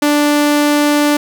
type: tone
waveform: sawtooth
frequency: 293.7 Hz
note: D4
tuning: in tune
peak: -6 dBFS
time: 0.02-1.17 s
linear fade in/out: 5 ms
effects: none